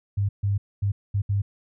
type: tone bursts at uneven times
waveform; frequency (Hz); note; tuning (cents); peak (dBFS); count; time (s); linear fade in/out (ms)
sine; 100.3; G2; +40; -20; 5; 0.17-0.29 / 0.43-0.58 / 0.82-0.92 / 1.14-1.22 / 1.29-1.42; 10
effects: none